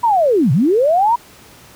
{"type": "linear two-way sweep", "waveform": "sine", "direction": "down then up", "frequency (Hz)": [979, 116.54, 979], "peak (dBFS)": -10, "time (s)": [0.03, 1.16], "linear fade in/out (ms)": 10, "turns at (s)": 0.52, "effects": ["pink hiss -43 dBFS RMS until 1.75 s", "high-pass 60 Hz 12 dB/octave"]}